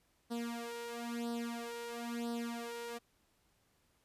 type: tone with flanger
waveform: sawtooth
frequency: 235.2 Hz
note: A#3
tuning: 16 cents sharp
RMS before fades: -41 dBFS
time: 0.3-2.99 s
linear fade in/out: 20 ms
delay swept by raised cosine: 0.21 to 2.21 ms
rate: 1 Hz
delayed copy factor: +0.85
effects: pink hiss -74 dBFS RMS until 4.04 s + resampled to 32000 Hz